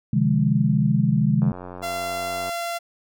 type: chord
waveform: sine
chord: F minor seventh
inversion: second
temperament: equal with one note detuned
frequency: 130.81 / 151.57 / 174.61 / 207.7 Hz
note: C3 / Eb3 / F3 / Ab3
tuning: 0 / -45 / 0 / 0 cents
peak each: -22 / -21 / -25 / -21 dBFS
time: 0.13-1.52 s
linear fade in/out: 5 ms
type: click train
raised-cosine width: 1 ms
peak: -22 dBFS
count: 98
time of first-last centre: 1.42-2.493 s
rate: 90.4 Hz
type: tone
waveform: sawtooth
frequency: 685 Hz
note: F5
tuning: 34 cents flat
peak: -22 dBFS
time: 1.82-2.79 s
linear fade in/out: 20 ms
effects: none